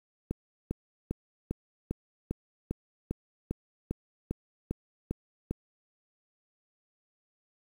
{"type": "click train", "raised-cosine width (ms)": 3, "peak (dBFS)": -18, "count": 14, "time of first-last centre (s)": [0.31, 5.51], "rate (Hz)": 2.5, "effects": ["8-bit"]}